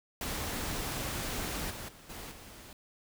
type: noise with level steps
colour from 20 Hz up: pink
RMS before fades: -36 / -42 / -54 / -44 / -50 dBFS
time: 0.21-2.73 s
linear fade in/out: 2 ms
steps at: 1.7 / 1.88 / 2.09 / 2.31 s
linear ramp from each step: 10 ms
effects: none